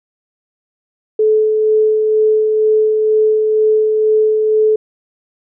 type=tone with tremolo; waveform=sine; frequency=432.3 Hz; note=A4; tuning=31 cents flat; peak=-8 dBFS; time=1.19-4.76 s; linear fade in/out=5 ms; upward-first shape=sine; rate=2.1 Hz; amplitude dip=30%; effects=none